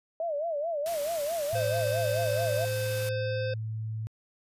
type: tone with vibrato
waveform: sine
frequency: 625 Hz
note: D#5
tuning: 8 cents sharp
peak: -28 dBFS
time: 0.2-2.65 s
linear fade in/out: 2 ms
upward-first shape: sine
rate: 4.6 Hz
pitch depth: 160 cents each way
type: noise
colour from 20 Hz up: white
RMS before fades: -40 dBFS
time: 0.86-3.09 s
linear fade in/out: 0 ms
type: tone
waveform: sine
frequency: 110 Hz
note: A2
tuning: in tune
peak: -31 dBFS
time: 1.53-4.07 s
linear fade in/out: 0 ms
type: harmonic tone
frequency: 518 Hz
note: C5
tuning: 17 cents flat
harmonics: 1 / 3 / 5 / 7 / 9 / 10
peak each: -30 / -40 / -44 / -47 / -49 / -50 dBFS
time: 1.55-3.54 s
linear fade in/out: 5 ms
effects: resampled to 32000 Hz